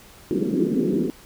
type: band-pass noise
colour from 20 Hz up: white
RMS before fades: -22 dBFS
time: 0.31-1.1 s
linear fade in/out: 0 ms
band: 170 to 390 Hz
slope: 48 dB/octave
effects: pink hiss -48 dBFS RMS until 1.25 s